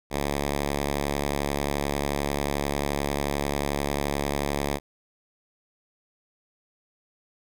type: tone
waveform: 5% pulse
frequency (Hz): 71.3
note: C#2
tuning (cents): +49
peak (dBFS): -14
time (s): 0.1-4.8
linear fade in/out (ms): 50
effects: none